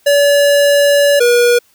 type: tone pair in turn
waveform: square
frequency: 572 / 481 Hz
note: D5 / B4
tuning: -46 / -46 cents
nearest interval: minor third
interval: 300 cents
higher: first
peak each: -8 dBFS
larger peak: neither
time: 0.06-1.2 / 1.2-1.59 s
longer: first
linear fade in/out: 10 ms
effects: white hiss -53 dBFS RMS until 1.74 s